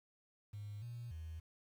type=tone with pitch steps; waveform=triangle; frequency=103.8 / 119.2 / 80.2 Hz; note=G#2 / A#2 / E2; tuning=0 / +39 / -47 cents; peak=-40 dBFS; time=0.53-1.4 s; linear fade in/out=10 ms; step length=290 ms; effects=tanh soft clip ceiling -42 dBFS + 11-bit